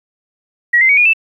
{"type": "tone with pitch steps", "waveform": "sine", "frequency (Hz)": [1914, 2075, 2250, 2440, 2645], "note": ["A#6", "C7", "C#7", "D#7", "E7"], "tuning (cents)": [45, -15, 25, -34, 5], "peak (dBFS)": -7, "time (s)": [0.73, 1.135], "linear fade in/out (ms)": 10, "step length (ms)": 81, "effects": ["8-bit"]}